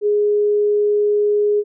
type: tone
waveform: sine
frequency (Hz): 415.3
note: G#4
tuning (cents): 0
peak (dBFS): -13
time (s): 0.01-1.64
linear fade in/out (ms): 50
effects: none